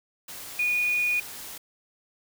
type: tone in noise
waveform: sine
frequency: 2456 Hz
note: D#7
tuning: 23 cents flat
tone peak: -22 dBFS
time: 0.59-1.2 s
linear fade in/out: 5 ms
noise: white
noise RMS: -40 dBFS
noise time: 0.28-1.58 s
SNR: +15 dB
effects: none